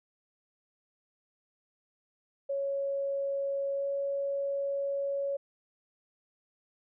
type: tone with pitch glide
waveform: sine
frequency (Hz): 554.4 to 557.6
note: C#5 to C#5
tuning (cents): 0 to +10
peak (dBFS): -29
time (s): 2.49-5.37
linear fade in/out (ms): 10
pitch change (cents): +10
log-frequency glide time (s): 3.75-3.85
effects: none